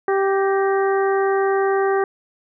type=harmonic tone with a mistuned harmonic; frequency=390.6 Hz; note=G4; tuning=6 cents flat; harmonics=1 / 2 / 3 / 4 / 5; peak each=-17 / -23 / -27 / -29 / -31 dBFS; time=0.08-2.04 s; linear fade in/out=2 ms; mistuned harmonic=5; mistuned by=-63 cents; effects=none

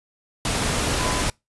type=tone in noise; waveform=sine; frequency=1006 Hz; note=B5; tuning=32 cents sharp; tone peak=-29 dBFS; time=0.99-1.21 s; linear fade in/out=2 ms; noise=pink; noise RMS=-23 dBFS; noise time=0.45-1.3 s; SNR=-9 dB; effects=noise-tail reverb RT60 0.2 s tail -25 dB re dry + resampled to 24000 Hz

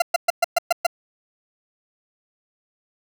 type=tone bursts; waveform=40% pulse; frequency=689 Hz; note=F5; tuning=24 cents flat; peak=-13 dBFS; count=7; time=0-0.867 s; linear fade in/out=5 ms; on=21 ms; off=120 ms; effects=none

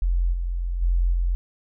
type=tone with level steps; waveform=sine; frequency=43.65 Hz; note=F1; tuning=in tune; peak=-18 / -23 / -17 / -19 dBFS; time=0.02-1.35 s; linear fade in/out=0 ms; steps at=0.32 / 0.81 / 1.12 s; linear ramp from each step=20 ms; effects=none

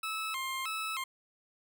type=tone with vibrato; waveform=20% pulse; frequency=1174.7 Hz; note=D6; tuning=in tune; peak=-29 dBFS; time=0.03-1.04 s; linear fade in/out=5 ms; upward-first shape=square; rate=1.6 Hz; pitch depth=180 cents each way; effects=none

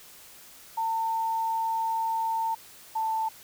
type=tone pair in turn; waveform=sine; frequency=900 / 886.6 Hz; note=A5 / A5; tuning=+39 / +13 cents; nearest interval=unison; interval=26 cents; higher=first; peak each=-25 dBFS; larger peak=neither; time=0.77-2.55 / 2.95-3.29 s; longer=first; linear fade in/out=10 ms; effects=white hiss -50 dBFS RMS until 3.43 s

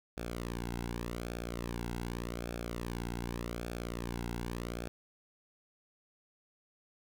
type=tone with flanger; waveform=sawtooth; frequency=58.8 Hz; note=A#1; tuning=16 cents sharp; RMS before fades=-39 dBFS; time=0.17-4.88 s; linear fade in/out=0 ms; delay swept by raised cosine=1 to 1.69 ms; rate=0.85 Hz; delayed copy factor=-0.7; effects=none

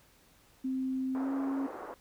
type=tone with pitch glide; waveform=sine; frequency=261.6 to 272.4 Hz; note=C4 to C#4; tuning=0 to -30 cents; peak=-30 dBFS; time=0.64-1.67 s; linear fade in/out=10 ms; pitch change=+70 cents; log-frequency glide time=1.13-1.31 s
type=band-pass noise; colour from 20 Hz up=pink; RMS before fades=-43 dBFS; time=1.15-1.94 s; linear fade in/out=0 ms; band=350 to 1300 Hz; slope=24 dB/octave
effects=pink hiss -63 dBFS RMS until 2 s

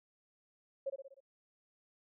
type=tone with echo; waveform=sine; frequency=544 Hz; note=C#5; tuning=33 cents flat; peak=-33 dBFS; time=0.86-0.9 s; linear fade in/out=10 ms; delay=61 ms; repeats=5; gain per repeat=-5 dB; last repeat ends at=1.205 s; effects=none

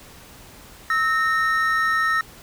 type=tone pair together; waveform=triangle; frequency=1300 / 1841 Hz; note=E6 / A#6; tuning=-24 / -22 cents; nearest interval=tritone; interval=602 cents; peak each=-19 dBFS; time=0.9-2.21 s; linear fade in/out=2 ms; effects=pink hiss -45 dBFS RMS until 2.42 s

